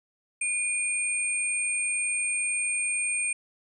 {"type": "tone pair together", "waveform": "sine", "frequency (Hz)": [2431, 8669], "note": ["D#7", "C#9"], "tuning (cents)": [-41, -40], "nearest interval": "octave + minor seventh", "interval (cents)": 2201, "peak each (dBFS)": -28, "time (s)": [0.41, 3.33], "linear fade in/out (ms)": 5, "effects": []}